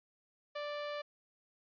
sawtooth tone, 587.3 Hz, D5, in tune, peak -34 dBFS, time 0.55-1.02 s, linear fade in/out 10 ms, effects resampled to 11025 Hz

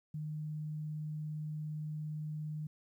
sine tone, 152.9 Hz, D#3, 30 cents flat, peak -37 dBFS, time 0.14-2.67 s, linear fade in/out 5 ms, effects 12-bit

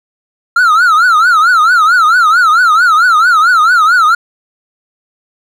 triangle tone with vibrato, 1352 Hz, E6, 43 cents sharp, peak -3 dBFS, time 0.56-4.15 s, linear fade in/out 5 ms, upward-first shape triangle, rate 4.5 Hz, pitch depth 200 cents each way, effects none

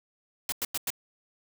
white noise bursts, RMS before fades -30 dBFS, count 4, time 0.49-0.903 s, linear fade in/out 2 ms, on 32 ms, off 95 ms, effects none

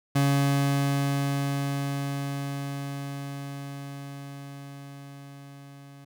30% pulse tone with level ramp, 140 Hz, C#3, 18 cents sharp, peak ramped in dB -17 to -43 dBFS, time 0.15-6.05 s, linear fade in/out 10 ms, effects none

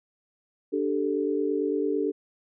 sine chord, D suspended fourth, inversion none, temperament just, 293.7 / 391.6 / 440.5 Hz, D4 / G4 / A4, 0 / -2 / +2 cents, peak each -28 dBFS, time 0.72-2.12 s, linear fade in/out 20 ms, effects none

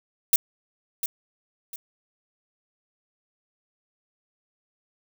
violet noise with echo, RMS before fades -17 dBFS, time 0.33-0.36 s, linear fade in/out 2 ms, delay 700 ms, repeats 2, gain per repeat -10 dB, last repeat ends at 1.76 s, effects none

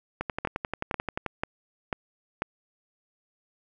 two click trains, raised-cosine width 0.5 ms, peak -14 / -12 dBFS, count 13 / 5, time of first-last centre 0.21-1.263 / 0.45-2.42 s, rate 11.4 / 2.03 Hz, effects none

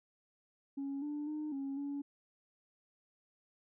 sine tone with pitch steps, 277 / 294.8 / 303.8 / 274.3 / 283.4 Hz, C#4 / D4 / D#4 / C#4 / C#4, -1 / +7 / -41 / -18 / +38 cents, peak -35 dBFS, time 0.77-2.02 s, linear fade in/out 10 ms, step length 250 ms, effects tanh soft clip ceiling -34 dBFS

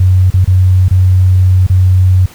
sine tone with dropouts, 92.5 Hz, F#2, in tune, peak -4 dBFS, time 0-2.26 s, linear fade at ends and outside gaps 5 ms, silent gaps 0.303-0.339 / 0.446-0.475 / 0.884-0.909 / 1.667-1.698 s, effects pink hiss -37 dBFS RMS until 2.34 s

